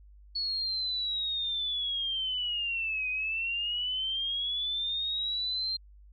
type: linear two-way sweep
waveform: sine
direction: down then up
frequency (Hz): 4400 to 2492 to 4179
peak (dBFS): -29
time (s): 0.35-5.77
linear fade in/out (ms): 10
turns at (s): 3.09
effects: added 50 Hz sine -51 dBFS peak until 6.12 s